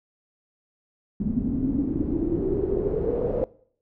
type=noise with low-pass filter sweep; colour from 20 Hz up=pink; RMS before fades=-25 dBFS; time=1.2-3.44 s; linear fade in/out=0 ms; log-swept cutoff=220 to 520 Hz; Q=8.1; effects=noise-tail reverb RT60 0.6 s tail -22 dB re dry